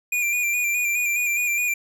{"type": "tone with vibrato", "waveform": "square", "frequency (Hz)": 2407, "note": "D7", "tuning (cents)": 42, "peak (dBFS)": -21, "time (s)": [0.12, 1.74], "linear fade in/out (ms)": 5, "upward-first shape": "square", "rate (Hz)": 4.8, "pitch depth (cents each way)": 34, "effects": []}